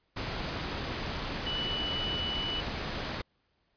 sine tone in noise, 2960 Hz, F#7, in tune, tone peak -32 dBFS, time 1.46-2.61 s, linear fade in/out 10 ms, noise pink, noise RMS -35 dBFS, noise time 0.16-3.22 s, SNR 0 dB, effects pink hiss -74 dBFS RMS until 3.76 s + resampled to 11025 Hz

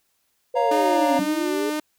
sine linear two-way sweep, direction down then up, 511 to 261.6 to 426.1 Hz, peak -24 dBFS, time 0.54-1.7 s, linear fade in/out 5 ms, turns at 1.16 s
triangle chord, Bb minor, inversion first, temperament equal, 554.4 / 698.5 / 932.3 Hz, Db5 / F5 / Bb5, 0 / 0 / 0 cents, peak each -21 dBFS, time 0.55-1.2 s, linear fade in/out 20 ms
sawtooth tone with vibrato, 301.3 Hz, D4, 44 cents sharp, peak -20 dBFS, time 0.71-1.8 s, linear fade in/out 5 ms, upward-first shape sine, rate 2 Hz, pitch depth 29 cents each way
sine tone with exponential decay, 192.5 Hz, G3, 31 cents flat, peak -24 dBFS, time 1.19-1.38 s, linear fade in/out 2 ms, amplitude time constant 41 ms
effects white hiss -69 dBFS RMS until 1.98 s

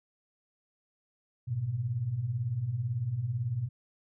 sine beating tone pair, 104.7 / 122.7 Hz, G#2 / B2, +15 / -11 cents, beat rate 18 Hz, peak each -36 / -30 dBFS, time 1.47-3.69 s, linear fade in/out 20 ms, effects none

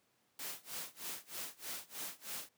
white noise with tremolo, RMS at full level -42 dBFS, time 0.39-2.49 s, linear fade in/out 2 ms, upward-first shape sine, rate 3.2 Hz, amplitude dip 95%, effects pink hiss -75 dBFS RMS until 2.57 s + high-pass 150 Hz 12 dB/octave

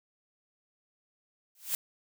blue noise with exponential growth, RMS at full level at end -27 dBFS, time 1.55-1.75 s, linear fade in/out 1 ms, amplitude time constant 42 ms, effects none

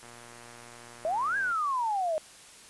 click train, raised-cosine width 0.5 ms, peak -34 dBFS, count 178, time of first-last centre 0.03-1.517 s, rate 119 Hz
sine exponential two-way sweep, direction up then down, 609 to 1661.2 to 609 Hz, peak -26 dBFS, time 1.05-2.18 s, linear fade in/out 0 ms, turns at 1.37 s
effects white hiss -51 dBFS RMS until 2.69 s + resampled to 24000 Hz

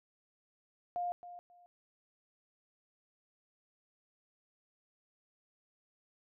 sine tone with echo, 706 Hz, F5, 19 cents sharp, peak -33 dBFS, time 0.96-1.12 s, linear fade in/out 0 ms, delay 270 ms, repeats 2, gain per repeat -13 dB, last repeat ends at 1.66 s, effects none

